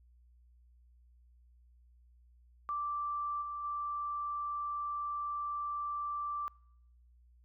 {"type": "tone with level steps", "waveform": "sine", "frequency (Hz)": 1172, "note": "D6", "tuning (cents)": -4, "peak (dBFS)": [-33, -37, -34], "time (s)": [2.69, 6.48], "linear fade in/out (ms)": 0, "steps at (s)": [3.41, 3.63], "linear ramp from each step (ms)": 20, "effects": ["noise-tail reverb RT60 0.8 s tail -26 dB re dry", "added 60 Hz sine -60 dBFS peak until 7.44 s"]}